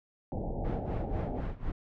pink low-pass noise, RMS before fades -35 dBFS, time 0.32-1.41 s, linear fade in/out 0 ms, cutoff 850 Hz, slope 96 dB/octave
brown noise with tremolo, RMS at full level -33 dBFS, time 0.64-1.72 s, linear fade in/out 10 ms, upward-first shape sine, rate 4 Hz, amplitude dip 85%
effects low-pass 2000 Hz 12 dB/octave

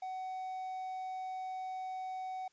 triangle tone with quantisation, 750 Hz, F#5, 23 cents sharp, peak -36 dBFS, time 0.02-2.48 s, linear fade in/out 5 ms, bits 11, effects white hiss -73 dBFS RMS until 2.52 s + resampled to 16000 Hz

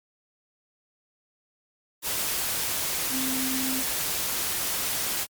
sine tone in noise, 261.6 Hz, C4, in tune, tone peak -29 dBFS, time 3.1-3.84 s, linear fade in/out 50 ms, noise white, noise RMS -28 dBFS, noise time 2.02-5.27 s, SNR -4 dB, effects MP3 96 kbps

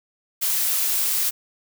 blue noise, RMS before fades -22 dBFS, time 0.41-1.31 s, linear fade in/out 20 ms, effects none

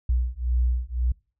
sine beating tone pair, 60.2 / 62.1 Hz, B1 / B1, -44 / +10 cents, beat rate 1.9 Hz, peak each -24 dBFS, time 0.09-1.12 s, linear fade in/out 5 ms, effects noise-tail reverb RT60 0.4 s tail -26 dB re dry

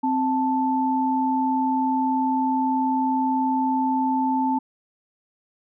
sine tone pair together, 261.6 / 879.9 Hz, C4 / A5, 0 / 0 cents, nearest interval octave + major sixth, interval 2100 cents, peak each -22 dBFS, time 0.03-4.59 s, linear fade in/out 10 ms, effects none

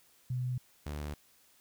sine / sawtooth tone pair in turn, 125.6 / 74.06 Hz, B2 / D2, +30 / +15 cents, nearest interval major sixth, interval 915 cents, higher first, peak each -31 / -33 dBFS, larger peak first, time 0.3-0.58 / 0.86-1.14 s, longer neither, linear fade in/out 5 ms, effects white hiss -65 dBFS RMS until 1.6 s

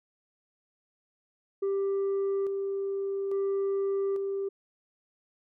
sine tone with tremolo, 393.4 Hz, G4, 6 cents sharp, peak -23 dBFS, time 1.62-4.49 s, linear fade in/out 10 ms, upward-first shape square, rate 0.59 Hz, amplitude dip 40%, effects tanh soft clip ceiling -25 dBFS

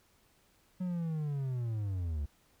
triangle linear sweep, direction down, 185 to 69.3 Hz, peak -30 dBFS, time 0.8-2.26 s, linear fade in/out 10 ms, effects pink hiss -68 dBFS RMS until 2.6 s

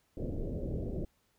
pink low-pass noise, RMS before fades -36 dBFS, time 0.17-1.05 s, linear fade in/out 2 ms, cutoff 570 Hz, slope 48 dB/octave, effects pink hiss -73 dBFS RMS until 1.38 s

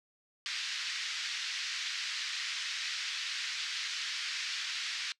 white band-pass noise, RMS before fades -37 dBFS, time 0.46-5.12 s, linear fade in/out 0 ms, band 1600 to 5200 Hz, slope 24 dB/octave, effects noise-tail reverb RT60 0.1 s tail -22 dB re dry + low-pass 9000 Hz 12 dB/octave

